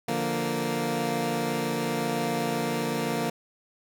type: chord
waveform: 15% pulse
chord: Bb major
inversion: first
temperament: equal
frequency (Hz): 146.83 / 174.61 / 233.1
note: D3 / F3 / Bb3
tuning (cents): 0 / 0 / 0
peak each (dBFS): -26 / -26 / -22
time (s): 0.08-3.3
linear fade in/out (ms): 5
effects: none